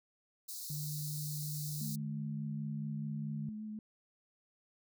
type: high-pass noise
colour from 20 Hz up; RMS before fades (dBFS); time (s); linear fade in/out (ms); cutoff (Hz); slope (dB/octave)
white; -44; 0.48-1.96; 10; 3900; 96
type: tone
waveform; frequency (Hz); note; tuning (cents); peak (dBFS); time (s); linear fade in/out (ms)
sine; 150; D3; +37; -38; 0.7-3.49; 2
type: tone with vibrato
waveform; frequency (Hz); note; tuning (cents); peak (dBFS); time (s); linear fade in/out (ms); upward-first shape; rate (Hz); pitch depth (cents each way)
sine; 214.7; A3; -42; -40; 1.81-3.79; 2; triangle; 6.7; 18
effects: none